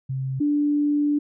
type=tone pair in turn; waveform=sine; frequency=132.7 / 292.8 Hz; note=C3 / D4; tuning=+25 / -5 cents; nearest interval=octave + major second; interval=1370 cents; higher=second; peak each=-24 / -18 dBFS; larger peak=second; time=0.09-0.4 / 0.4-1.19 s; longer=second; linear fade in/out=10 ms; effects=none